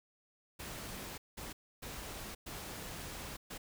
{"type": "noise bursts at uneven times", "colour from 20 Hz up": "pink", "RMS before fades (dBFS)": -45, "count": 5, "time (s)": [[0.59, 1.18], [1.37, 1.53], [1.82, 2.35], [2.46, 3.37], [3.5, 3.58]], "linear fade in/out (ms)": 10, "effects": []}